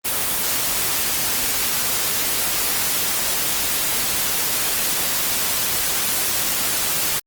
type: noise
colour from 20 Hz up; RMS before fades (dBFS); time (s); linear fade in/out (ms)
white; -21; 0.04-7.2; 20
effects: Opus 24 kbps